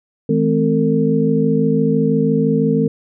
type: tone cluster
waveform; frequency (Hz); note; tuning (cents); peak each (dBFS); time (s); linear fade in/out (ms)
sine; 159.8 / 213.5 / 259.4 / 452.7; D#3 / G#3 / C4 / A4; +47 / +48 / -15 / +49; -18; 0.29-2.88; 5
effects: none